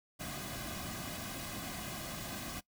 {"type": "noise with comb filter", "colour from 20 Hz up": "pink", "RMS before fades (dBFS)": -42, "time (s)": [0.19, 2.61], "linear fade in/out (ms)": 20, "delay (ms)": 2.2, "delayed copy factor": -0.7, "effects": ["noise-tail reverb RT60 0.1 s tail -21 dB re dry"]}